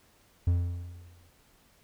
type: tone with exponential decay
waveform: triangle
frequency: 87.31 Hz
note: F2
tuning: in tune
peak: -18 dBFS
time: 0.47-1.3 s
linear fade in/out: 5 ms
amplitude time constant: 180 ms
effects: pink hiss -63 dBFS RMS until 1.83 s